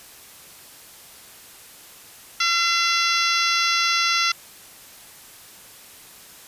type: harmonic tone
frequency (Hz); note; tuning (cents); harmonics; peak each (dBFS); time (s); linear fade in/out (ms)
681; F5; -44; 2 / 3 / 4 / 5 / 6 / 7 / 8 / 9; -23 / -25 / -26 / -27 / -28 / -28 / -29 / -30; 2.4-4.32; 5
effects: white hiss -45 dBFS RMS until 6.47 s + resampled to 32000 Hz